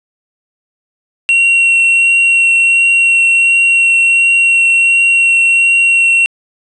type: tone with vibrato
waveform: triangle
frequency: 2735 Hz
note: F7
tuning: 37 cents flat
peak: -5 dBFS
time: 1.29-6.26 s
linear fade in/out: 0 ms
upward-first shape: triangle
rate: 1.4 Hz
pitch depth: 9 cents each way
effects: resampled to 22050 Hz

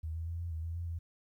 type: tone with pitch steps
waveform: sine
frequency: 79.6 / 82.1 / 84.1 / 85.5 / 80.2 / 83 / 85.6 / 83.7 Hz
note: D#2 / E2 / E2 / F2 / E2 / E2 / F2 / E2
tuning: +40 / -6 / +35 / -36 / -47 / +12 / -34 / +27 cents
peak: -35 dBFS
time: 0.03-0.99 s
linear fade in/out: 10 ms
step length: 120 ms
effects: 12-bit

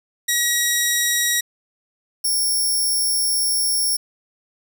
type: tone pair in turn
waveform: 10% pulse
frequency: 1910 / 5478 Hz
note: A#6 / F8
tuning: +42 / -34 cents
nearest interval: octave + tritone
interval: 1824 cents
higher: second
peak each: -8 / -12 dBFS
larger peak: first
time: 0.28-1.41 / 2.24-3.97 s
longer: second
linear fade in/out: 10 ms
effects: none

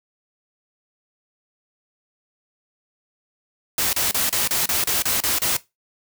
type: noise bursts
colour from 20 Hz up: white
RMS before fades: -21 dBFS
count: 10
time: 3.78-5.568 s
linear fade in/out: 2 ms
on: 150 ms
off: 32 ms
effects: noise-tail reverb RT60 0.2 s tail -18 dB re dry

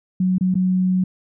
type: tone with dropouts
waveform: sine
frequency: 184.7 Hz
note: F#3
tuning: 3 cents flat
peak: -15 dBFS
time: 0.2-1.04 s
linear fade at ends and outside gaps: 5 ms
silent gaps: 0.383-0.409 / 0.543-0.553 s
effects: none

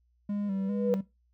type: tone with vibrato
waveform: triangle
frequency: 199.2 Hz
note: G3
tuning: 28 cents sharp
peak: -27 dBFS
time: 0.29-1.01 s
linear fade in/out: 5 ms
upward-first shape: square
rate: 2.5 Hz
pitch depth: 46 cents each way
type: tone with exponential growth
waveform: sine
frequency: 488.6 Hz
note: B4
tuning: 19 cents flat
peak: -21 dBFS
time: 0.43-0.94 s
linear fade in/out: 0 ms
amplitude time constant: 110 ms
effects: noise-tail reverb RT60 0.2 s tail -17 dB re dry + added 60 Hz sine -66 dBFS peak until 1.33 s

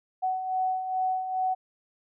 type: beating tone pair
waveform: sine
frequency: 746 / 748.4 Hz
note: F#5 / F#5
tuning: +14 / +20 cents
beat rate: 2.4 Hz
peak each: -34 / -26 dBFS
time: 0.22-1.55 s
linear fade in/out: 20 ms
effects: none

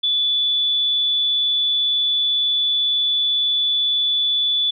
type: tone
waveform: sine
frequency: 3462 Hz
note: A7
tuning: 29 cents flat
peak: -16 dBFS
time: 0.03-4.71 s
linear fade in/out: 10 ms
effects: none

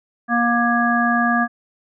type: harmonic tone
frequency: 237.1 Hz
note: A#3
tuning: 30 cents sharp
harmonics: 1 / 3 / 5 / 7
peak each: -19 / -21 / -22 / -20 dBFS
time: 0.28-1.48 s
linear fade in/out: 50 ms
effects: none

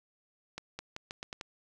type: accelerating click train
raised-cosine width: 0.2 ms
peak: -22 dBFS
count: 7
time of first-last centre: 0.58-1.411 s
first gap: 210 ms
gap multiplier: 0.83
effects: none

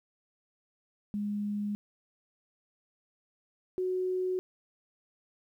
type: tone pair in turn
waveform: sine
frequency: 206.3 / 369.1 Hz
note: G#3 / F#4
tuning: -11 / -4 cents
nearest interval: minor seventh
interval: 1007 cents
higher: second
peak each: -30 / -28 dBFS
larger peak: second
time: 1.14-1.75 / 3.78-4.39 s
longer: neither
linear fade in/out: 0 ms
effects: 11-bit

